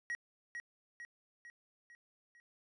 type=tone with echo; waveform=triangle; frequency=1900 Hz; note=A#6; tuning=33 cents sharp; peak=-34 dBFS; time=0.1-0.15 s; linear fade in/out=0 ms; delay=450 ms; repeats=5; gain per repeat=-5 dB; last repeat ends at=2.4 s; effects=resampled to 22050 Hz